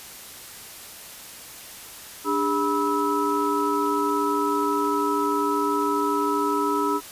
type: tone cluster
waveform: sine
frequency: 293.6 / 406.2 / 977 / 1302 Hz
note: D4 / G#4 / B5 / E6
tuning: 0 / -38 / -19 / -22 cents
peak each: -26 dBFS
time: 2.24-7.01 s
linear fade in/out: 50 ms
effects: white hiss -41 dBFS RMS until 7.11 s + resampled to 32000 Hz